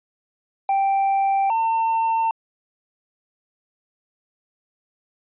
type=tone pair in turn; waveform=triangle; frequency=784 / 903.3 Hz; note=G5 / A5; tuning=0 / +45 cents; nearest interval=major second; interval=245 cents; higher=second; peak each=-15 / -16 dBFS; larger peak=first; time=0.69-1.5 / 1.5-2.31 s; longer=neither; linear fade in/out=2 ms; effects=resampled to 8000 Hz